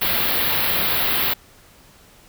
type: band-stop noise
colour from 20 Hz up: white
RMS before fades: -20 dBFS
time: 0.01-1.34 s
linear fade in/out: 10 ms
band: 4400 to 12000 Hz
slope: 48 dB/octave
effects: pink hiss -50 dBFS RMS until 2.28 s